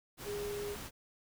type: tone in noise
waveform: sine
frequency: 410.5 Hz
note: G#4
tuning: 20 cents flat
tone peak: -37 dBFS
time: 0.24-0.77 s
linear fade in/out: 50 ms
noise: pink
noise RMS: -45 dBFS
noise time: 0.17-0.91 s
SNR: +5 dB
effects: none